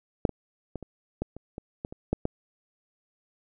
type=clicks; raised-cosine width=2 ms; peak=-6 / -21 / -20 / -26 / -15 / -27 / -23 / -19 / -26 / -11 / -13 dBFS; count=11; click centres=0.252 / 0.293 / 0.757 / 0.827 / 1.22 / 1.366 / 1.581 / 1.849 / 1.925 / 2.13 / 2.254 s; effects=none